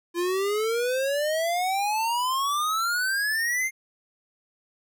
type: exponential sweep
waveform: square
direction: up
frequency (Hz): 340.3 to 2128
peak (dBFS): -24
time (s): 0.14-3.71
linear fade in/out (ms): 50
effects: none